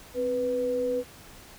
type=tone pair together; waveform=sine; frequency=261.6 / 493.9 Hz; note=C4 / B4; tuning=0 / 0 cents; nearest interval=major seventh; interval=1100 cents; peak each=-34 / -25 dBFS; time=0.14-1.04 s; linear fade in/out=50 ms; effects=pink hiss -49 dBFS RMS until 1.58 s